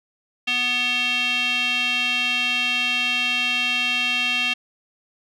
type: tone with band-pass filter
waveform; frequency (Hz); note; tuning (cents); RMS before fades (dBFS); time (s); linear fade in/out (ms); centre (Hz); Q
square; 246.9; B3; 0; -22; 0.47-4.54; 10; 2900; 7
effects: none